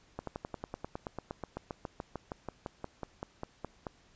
slowing click train, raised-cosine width 1 ms, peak -23 dBFS, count 27, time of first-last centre 0.19-3.868 s, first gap 83 ms, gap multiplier 1.04, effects pink hiss -64 dBFS RMS until 4.15 s + resampled to 16000 Hz

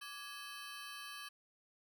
20% pulse ring-modulated tone, 1418 Hz, F6, 26 cents sharp, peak -38 dBFS, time 0.01-1.29 s, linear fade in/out 10 ms, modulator 251 Hz, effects none

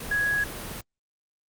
sine tone in noise, 1665 Hz, G#6, 4 cents sharp, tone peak -22 dBFS, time 0.11-0.44 s, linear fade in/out 5 ms, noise pink, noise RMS -36 dBFS, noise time 0-0.81 s, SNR +11 dB, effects Opus 32 kbps

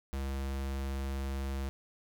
square tone, 67.8 Hz, C#2, 38 cents flat, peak -34 dBFS, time 0.13-1.69 s, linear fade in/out 0 ms, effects none

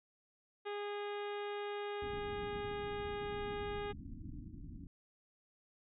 harmonic tone, 410.5 Hz, G#4, 20 cents flat, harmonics 1 / 2 / 3 / 4 / 5 / 6 / 7 / 8 / 9, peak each -40 / -46 / -50 / -52 / -54 / -56 / -57 / -58 / -59 dBFS, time 0.65-3.93 s, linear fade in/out 20 ms
pink low-pass noise, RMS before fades -48 dBFS, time 2.02-4.87 s, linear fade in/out 2 ms, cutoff 320 Hz, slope 96 dB/octave
effects none

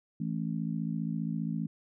harmonic tone, 55 Hz, A1, in tune, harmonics 3 / 4 / 5, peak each -33 / -34 / -39 dBFS, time 0.2-1.67 s, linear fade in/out 5 ms, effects none

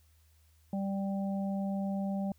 harmonic tone, 196 Hz, G3, in tune, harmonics 1 / 3 / 4, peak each -31 / -41 / -43 dBFS, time 0.73-2.32 s, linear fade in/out 2 ms, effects added 78 Hz sine -62 dBFS peak until 2.38 s + white hiss -71 dBFS RMS until 2.38 s

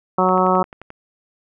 harmonic tone, 185 Hz, F#3, in tune, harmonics 1 / 2 / 3 / 4 / 5 / 6 / 7, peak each -21 / -21 / -21 / -21 / -21 / -21 / -21 dBFS, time 0.18-0.63 s, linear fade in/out 5 ms
click train, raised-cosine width 0.5 ms, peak -21 dBFS, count 8, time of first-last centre 0.29-0.904 s, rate 11.4 Hz
effects none

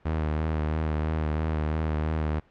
sawtooth tone with vibrato, 77.78 Hz, D#2, in tune, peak -21 dBFS, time 0.05-2.4 s, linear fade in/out 10 ms, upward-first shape sine, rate 3 Hz, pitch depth 32 cents each way, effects pink hiss -60 dBFS RMS until 2.5 s + low-pass 2000 Hz 12 dB/octave

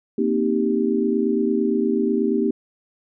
sine chord, C minor seventh, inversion third, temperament equal, 233.1 / 261.6 / 311.1 / 392 Hz, Bb3 / C4 / Eb4 / G4, 0 / 0 / 0 / 0 cents, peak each -22 / -25 / -24 / -22 dBFS, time 0.18-2.51 s, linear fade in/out 5 ms, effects none

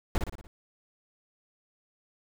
brown noise with echo, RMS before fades -25 dBFS, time 0.15-0.18 s, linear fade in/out 0 ms, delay 58 ms, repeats 5, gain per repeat -5 dB, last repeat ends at 0.47 s, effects none

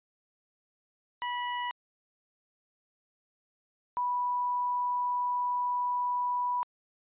sawtooth / sine tone pair in turn, 977 / 983.2 Hz, B5 / B5, -19 / -8 cents, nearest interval unison, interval 11 cents, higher second, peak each -27 dBFS, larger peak neither, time 1.22-1.71 / 3.97-6.63 s, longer second, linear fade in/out 0 ms, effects resampled to 8000 Hz

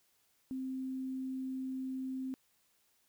sine tone with quantisation, 261.6 Hz, C4, in tune, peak -36 dBFS, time 0.51-2.34 s, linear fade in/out 0 ms, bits 11, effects white hiss -73 dBFS RMS until 3.08 s

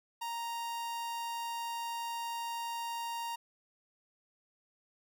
45% pulse tone, 932.3 Hz, A#5, in tune, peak -36 dBFS, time 0.21-3.36 s, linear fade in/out 10 ms, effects none

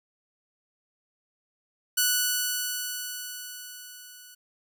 5% pulse tone with level ramp, 1480 Hz, F#6, in tune, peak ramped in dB -9 to -36 dBFS, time 1.97-4.35 s, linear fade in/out 10 ms, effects none

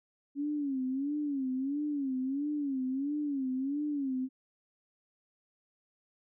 sine tone with vibrato, 276.9 Hz, C#4, 2 cents flat, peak -30 dBFS, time 0.35-4.29 s, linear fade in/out 50 ms, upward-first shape sine, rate 1.5 Hz, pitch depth 130 cents each way, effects none

